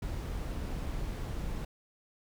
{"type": "noise", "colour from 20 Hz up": "brown", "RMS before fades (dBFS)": -36, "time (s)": [0.02, 1.65], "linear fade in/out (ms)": 5, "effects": []}